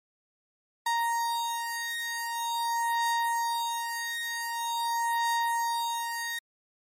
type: beating tone pair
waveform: 35% pulse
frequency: 932.3 / 932.75 Hz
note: A#5 / A#5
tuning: 0 / +1 cents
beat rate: 0.45 Hz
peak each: -29 dBFS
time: 0.86-6.39 s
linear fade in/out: 5 ms
effects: MP3 64 kbps